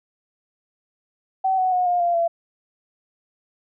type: tone with pitch steps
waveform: sine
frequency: 762 / 744.2 / 726.7 / 709.7 / 693.1 / 676.9 Hz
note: G5 / F#5 / F#5 / F5 / F5 / E5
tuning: -49 / +10 / -31 / +28 / -13 / +46 cents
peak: -17 dBFS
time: 1.44-2.28 s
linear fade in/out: 10 ms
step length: 140 ms
effects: none